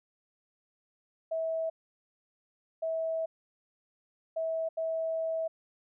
sine tone bursts at uneven times, 649 Hz, E5, 27 cents flat, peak -29 dBFS, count 4, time 1.31-1.7 / 2.82-3.26 / 4.36-4.69 / 4.77-5.48 s, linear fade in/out 10 ms, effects none

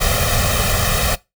pink noise with comb filter, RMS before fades -17 dBFS, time 0-1.16 s, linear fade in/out 20 ms, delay 1.6 ms, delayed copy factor +1, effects noise-tail reverb RT60 0.2 s tail -20 dB re dry

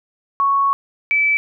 sine tone pair in turn, 1108.7 / 2309 Hz, C#6 / D7, 0 / -30 cents, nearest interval octave + minor second, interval 1270 cents, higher second, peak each -13 dBFS, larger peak neither, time 0.4-0.73 / 1.11-1.37 s, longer first, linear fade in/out 0 ms, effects none

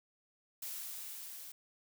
blue noise with level ramp, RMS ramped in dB -42 to -49 dBFS, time 0.62-1.52 s, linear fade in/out 5 ms, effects none

